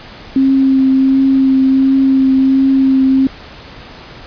sine tone with vibrato, 266.7 Hz, C4, 33 cents sharp, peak -7 dBFS, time 0.36-3.27 s, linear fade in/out 2 ms, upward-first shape triangle, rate 1.4 Hz, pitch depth 16 cents each way, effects pink hiss -34 dBFS RMS until 4.26 s + resampled to 11025 Hz

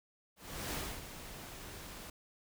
pink noise with ADSR envelope, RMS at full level -38 dBFS, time 0.36-2.1 s, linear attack 370 ms, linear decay 280 ms, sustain -10 dB, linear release 3 ms, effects none

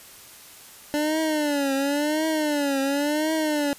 25% pulse tone with vibrato, 293.7 Hz, D4, in tune, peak -18 dBFS, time 0.94-3.73 s, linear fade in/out 0 ms, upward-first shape triangle, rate 0.94 Hz, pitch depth 150 cents each way, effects white hiss -46 dBFS RMS until 3.78 s + resampled to 32000 Hz

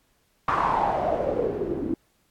white noise with low-pass filter sweep, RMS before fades -25 dBFS, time 0.48-1.94 s, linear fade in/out 2 ms, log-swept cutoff 1200 to 290 Hz, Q 5.7, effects pink hiss -67 dBFS RMS until 2.3 s + AAC 64 kbps

